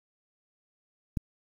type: click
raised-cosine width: 5 ms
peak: -16 dBFS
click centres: 1.172 s
effects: 8-bit